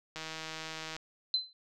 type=click train; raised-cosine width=0.2 ms; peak=-23 dBFS; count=129; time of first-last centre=0.16-0.965 s; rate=159 Hz
type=tone with exponential decay; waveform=sine; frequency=4060 Hz; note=B7; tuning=47 cents sharp; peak=-23 dBFS; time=1.34-1.53 s; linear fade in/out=1 ms; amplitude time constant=41 ms
effects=none

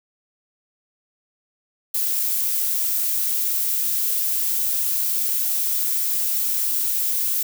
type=noise; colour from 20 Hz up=violet; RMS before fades=-22 dBFS; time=1.94-7.43 s; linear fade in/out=5 ms; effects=none

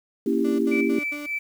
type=chord; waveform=sine; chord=A# diminished seventh; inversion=none; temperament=equal with one note detuned; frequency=233.1 / 277.2 / 329.6 / 396.3 Hz; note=A#3 / C#4 / E4 / G4; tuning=0 / 0 / 0 / +19 cents; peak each=-25 dBFS; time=0.26-0.99 s; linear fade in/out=5 ms
type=tone bursts; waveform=35% pulse; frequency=293.7 Hz; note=D4; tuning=in tune; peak=-31 dBFS; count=4; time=0.44-1.265 s; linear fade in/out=10 ms; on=150 ms; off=75 ms
type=tone with tremolo; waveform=sine; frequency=2319 Hz; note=D7; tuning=22 cents flat; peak=-24 dBFS; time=0.71-1.39 s; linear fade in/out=10 ms; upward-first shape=sine; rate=3.5 Hz; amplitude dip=85%
effects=8-bit

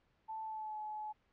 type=tone with pitch glide; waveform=sine; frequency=880 to 853.5 Hz; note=A5 to G#5; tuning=0 to +47 cents; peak=-40 dBFS; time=0.28-1.13 s; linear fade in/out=20 ms; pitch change=-53 cents; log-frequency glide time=0.43-0.78 s; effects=pink hiss -75 dBFS RMS until 1.32 s + low-pass 3000 Hz 12 dB/octave

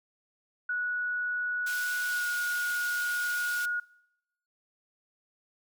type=tone with pitch glide; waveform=sine; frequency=1467 to 1445.1 Hz; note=F#6 to F#6; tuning=-15 to -41 cents; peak=-28 dBFS; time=0.69-3.8 s; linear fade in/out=5 ms; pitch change=-26 cents; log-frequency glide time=2.06-2.27 s
type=high-pass noise; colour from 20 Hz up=pink; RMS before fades=-40 dBFS; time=1.66-3.66 s; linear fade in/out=10 ms; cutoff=3000 Hz; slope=12 dB/octave
effects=noise-tail reverb RT60 0.8 s tail -23 dB re dry

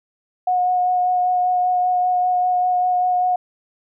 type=tone with vibrato; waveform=sine; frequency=726 Hz; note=F#5; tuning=33 cents flat; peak=-15 dBFS; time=0.47-3.36 s; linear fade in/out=5 ms; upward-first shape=sine; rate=5.1 Hz; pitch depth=12 cents each way; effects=none

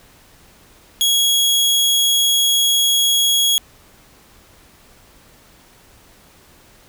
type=tone; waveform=sawtooth; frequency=3322 Hz; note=G#7; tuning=in tune; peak=-10 dBFS; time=1.01-3.58 s; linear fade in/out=0 ms; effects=pink hiss -49 dBFS RMS until 6.88 s

